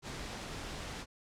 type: noise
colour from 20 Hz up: pink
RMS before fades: -42 dBFS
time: 0.02-1.06 s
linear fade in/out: 50 ms
effects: low-pass 7000 Hz 12 dB/octave